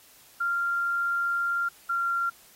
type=tone pair in turn; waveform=sine; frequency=1389 / 1380.2 Hz; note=F6 / F6; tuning=-10 / -21 cents; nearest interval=unison; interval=11 cents; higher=first; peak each=-24 dBFS; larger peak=neither; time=0.4-1.69 / 1.89-2.3 s; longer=first; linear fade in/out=10 ms; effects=white hiss -55 dBFS RMS until 2.55 s + AAC 48 kbps